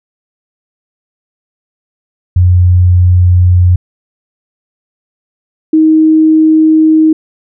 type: tone pair in turn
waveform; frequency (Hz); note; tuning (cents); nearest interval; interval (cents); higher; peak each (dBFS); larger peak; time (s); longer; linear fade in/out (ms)
sine; 89.7 / 314.9; F2 / D#4; +47 / +21; octave + minor seventh; 2174; second; -3; neither; 2.36-3.76 / 5.73-7.13; neither; 5
effects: none